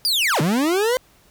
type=linear two-way sweep; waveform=40% pulse; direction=down then up; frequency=4978 to 140.6 to 521 Hz; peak=-16 dBFS; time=0.05-0.97 s; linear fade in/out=0 ms; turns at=0.41 s; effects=pink hiss -55 dBFS RMS until 1.3 s